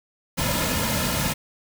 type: noise with comb filter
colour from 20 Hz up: pink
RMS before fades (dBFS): -24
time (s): 0.37-1.34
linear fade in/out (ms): 20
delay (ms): 2.6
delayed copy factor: -0.7
effects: none